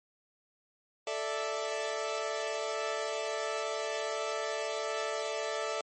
sawtooth chord, A suspended fourth, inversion none, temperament equal, 440 / 587.3 / 659.3 Hz, A4 / D5 / E5, 0 / 0 / 0 cents, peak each -33 dBFS, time 1.07-5.81 s, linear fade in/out 2 ms, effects MP3 32 kbps

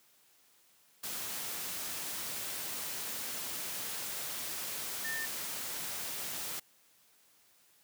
sine tone in noise, 1800 Hz, A6, 39 cents sharp, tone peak -36 dBFS, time 5.04-5.26 s, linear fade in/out 10 ms, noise white, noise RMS -39 dBFS, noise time 1.03-6.6 s, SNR 0 dB, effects white hiss -66 dBFS RMS until 7.83 s + high-pass 100 Hz 12 dB/octave

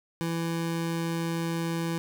25% pulse tone, 166.5 Hz, E3, 18 cents sharp, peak -24 dBFS, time 0.21-1.98 s, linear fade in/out 0 ms, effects none

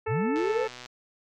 harmonic tone, 440 Hz, A4, in tune, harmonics 1 / 2 / 3 / 4 / 5 / 6, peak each -28 / -34 / -38 / -40 / -42 / -44 dBFS, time 0.06-0.68 s, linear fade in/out 10 ms
sine linear sweep, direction up, 84.1 to 542 Hz, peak -25 dBFS, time 0.07-0.67 s, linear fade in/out 50 ms
click train, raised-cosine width 0.2 ms, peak -24 dBFS, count 63, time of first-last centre 0.36-0.86 s, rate 124 Hz
effects MP3 96 kbps

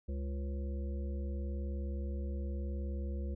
harmonic tone with a mistuned harmonic, 69.3 Hz, C#2, in tune, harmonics 1 / 3 / 5 / 7 / 8, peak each -35 / -45 / -49 / -52 / -53 dBFS, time 0.08-3.35 s, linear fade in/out 10 ms, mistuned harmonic 8, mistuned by -32 cents, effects none

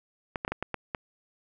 clicks, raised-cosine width 0.5 ms, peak -15 dBFS, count 7, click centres 0.358 / 0.449 / 0.479 / 0.52 / 0.626 / 0.743 / 0.948 s, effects none

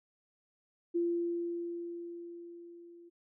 sine tone with level ramp, 343.2 Hz, F4, 30 cents flat, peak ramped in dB -27 to -52 dBFS, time 0.94-3.1 s, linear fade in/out 20 ms, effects none

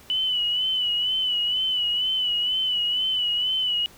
sine tone with vibrato, 2977 Hz, F#7, 10 cents sharp, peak -21 dBFS, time 0.1-3.86 s, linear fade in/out 0 ms, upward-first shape sine, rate 2.1 Hz, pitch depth 54 cents each way, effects pink hiss -50 dBFS RMS until 3.97 s

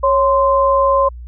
sine tone pair together, 551 / 1040.1 Hz, C#5 / C6, -11 / -11 cents, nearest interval major seventh, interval 1100 cents, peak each -13 dBFS, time 0.03-1.09 s, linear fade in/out 10 ms, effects added 60 Hz sine -29 dBFS peak until 1.27 s

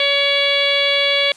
harmonic tone, 564 Hz, C#5, 30 cents sharp, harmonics 1 / 2 / 3 / 4 / 5 / 6 / 7 / 8, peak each -20 / -30 / -27 / -19 / -25 / -18 / -26 / -29 dBFS, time 0-1.32 s, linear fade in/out 2 ms, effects white hiss -45 dBFS RMS until 1.36 s + resampled to 22050 Hz

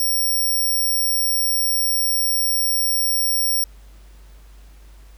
5% pulse tone, 5550 Hz, F8, 12 cents flat, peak -12 dBFS, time 0-3.64 s, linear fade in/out 2 ms, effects added 50 Hz sine -42 dBFS peak until 5.17 s + pink hiss -55 dBFS RMS until 5.17 s

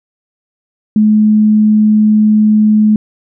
sine tone, 213.6 Hz, G#3, 49 cents sharp, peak -5 dBFS, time 0.96-2.96 s, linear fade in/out 2 ms, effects none

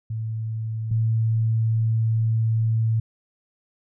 sine tone pair in turn, 111.1 / 112.2 Hz, A2 / A2, +17 / +34 cents, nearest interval unison, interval 17 cents, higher second, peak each -25 / -18 dBFS, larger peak second, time 0.1-0.91 / 0.91-3 s, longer second, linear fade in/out 5 ms, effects none

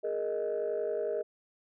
sine chord, Ab suspended second, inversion none, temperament equal, 415.3 / 466.2 / 622.3 Hz, Ab4 / Bb4 / Eb5, 0 / 0 / 0 cents, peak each -33 / -33 / -33 dBFS, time 0.03-1.23 s, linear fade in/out 20 ms, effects tanh soft clip ceiling -24 dBFS

